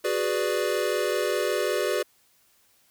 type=chord; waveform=square; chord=G# half-diminished seventh; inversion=third; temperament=equal; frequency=370 / 415.3 / 493.9 / 587.3 Hz; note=F#4 / G#4 / B4 / D5; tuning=0 / 0 / 0 / 0 cents; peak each=-30 dBFS; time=0.04-2.03 s; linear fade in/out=10 ms; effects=white hiss -63 dBFS RMS until 2.9 s